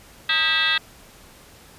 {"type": "tone with frequency modulation", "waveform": "sine", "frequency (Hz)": 2637, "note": "E7", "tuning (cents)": 0, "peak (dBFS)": -17, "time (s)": [0.29, 0.78], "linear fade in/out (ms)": 5, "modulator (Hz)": 345, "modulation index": 3.7, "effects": ["pink hiss -48 dBFS RMS until 1.78 s", "resampled to 32000 Hz"]}